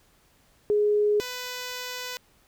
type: tone pair in turn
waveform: sine / 5% pulse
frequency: 417.1 / 498.5 Hz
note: G#4 / B4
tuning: +7 / +16 cents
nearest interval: minor third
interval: 309 cents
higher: second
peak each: -19 / -21 dBFS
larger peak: first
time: 0.7-1.2 / 1.2-2.17 s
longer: second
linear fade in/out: 0 ms
effects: pink hiss -62 dBFS RMS until 2.47 s